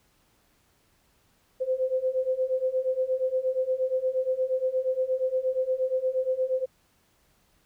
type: beating tone pair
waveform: sine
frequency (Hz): 512 / 520.5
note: C5 / C5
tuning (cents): -38 / -9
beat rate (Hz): 8.5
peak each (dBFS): -28 / -26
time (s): 1.6-6.66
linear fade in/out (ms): 20
effects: pink hiss -66 dBFS RMS until 7.65 s